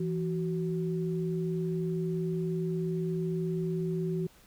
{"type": "tone pair together", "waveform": "sine", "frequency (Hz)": [166.6, 374], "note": ["E3", "F#4"], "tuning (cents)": [19, 19], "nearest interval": "octave + major second", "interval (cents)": 1400, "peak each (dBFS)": [-30, -33], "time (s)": [0, 4.27], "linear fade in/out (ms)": 5, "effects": ["pink hiss -59 dBFS RMS until 4.46 s"]}